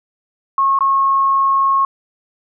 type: tone with dropouts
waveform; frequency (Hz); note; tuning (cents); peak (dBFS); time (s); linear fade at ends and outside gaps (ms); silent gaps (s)
sine; 1089; C#6; -31; -11; 0.58-1.85; 2; 0.789-0.807
effects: none